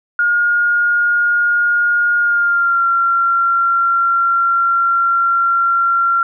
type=tone with pitch glide; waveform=sine; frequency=1426 to 1372.7 Hz; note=F6 to F6; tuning=+36 to -30 cents; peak=-11 dBFS; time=0.19-6.23 s; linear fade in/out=2 ms; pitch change=-66 cents; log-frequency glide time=2.19-2.85 s; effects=none